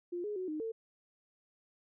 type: tone with pitch steps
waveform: sine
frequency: 350.7 / 417.5 / 370.3 / 307.5 / 449.6 Hz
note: F4 / G#4 / F#4 / D#4 / A4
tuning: +7 / +9 / +1 / -20 / +37 cents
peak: -35 dBFS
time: 0.12-0.72 s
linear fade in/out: 10 ms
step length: 120 ms
effects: none